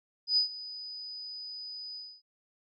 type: tone with ADSR envelope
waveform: sine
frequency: 4978 Hz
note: D#8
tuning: in tune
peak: -21 dBFS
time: 0.27-2.22 s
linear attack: 100 ms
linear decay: 110 ms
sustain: -18 dB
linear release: 260 ms
effects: none